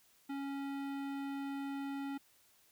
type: tone with hard clipping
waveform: sine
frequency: 277.2 Hz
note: C#4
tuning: in tune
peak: -40 dBFS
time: 0.29-2.18 s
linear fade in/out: 10 ms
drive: 17 dB
effects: white hiss -68 dBFS RMS until 2.71 s